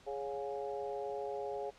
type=harmonic tone with a mistuned harmonic; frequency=138.59 Hz; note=C#3; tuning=in tune; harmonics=3 / 4 / 5 / 6; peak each=-40 / -42 / -44 / -46 dBFS; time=0.06-1.71 s; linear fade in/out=20 ms; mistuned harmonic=5; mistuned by=+45 cents; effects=pink hiss -61 dBFS RMS until 1.78 s + low-pass 6000 Hz 12 dB/octave